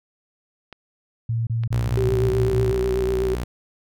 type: clicks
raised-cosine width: 0.3 ms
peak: -22 dBFS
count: 3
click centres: 0.727 / 1.636 / 1.976 s
type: tone bursts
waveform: sine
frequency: 114.8 Hz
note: A#2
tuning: 26 cents flat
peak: -20 dBFS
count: 7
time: 1.29-2.712 s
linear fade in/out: 5 ms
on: 180 ms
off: 27 ms
type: tone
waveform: sawtooth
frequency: 61 Hz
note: B1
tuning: 21 cents flat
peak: -21 dBFS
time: 1.72-3.44 s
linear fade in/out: 5 ms
type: tone with vibrato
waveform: sine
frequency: 383.7 Hz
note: G4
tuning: 37 cents flat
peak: -20 dBFS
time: 1.97-3.35 s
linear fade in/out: 5 ms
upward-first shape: sine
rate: 8.1 Hz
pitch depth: 29 cents each way
effects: none